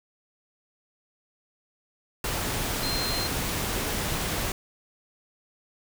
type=tone in noise; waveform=sine; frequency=4164 Hz; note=C8; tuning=9 cents flat; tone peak=-30 dBFS; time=2.83-3.27 s; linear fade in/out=2 ms; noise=pink; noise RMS=-29 dBFS; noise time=2.24-4.52 s; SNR=-4 dB; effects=none